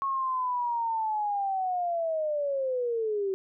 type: linear sweep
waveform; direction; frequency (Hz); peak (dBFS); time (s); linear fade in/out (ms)
sine; down; 1100 to 377.3; -26; 0.02-3.34; 0
effects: none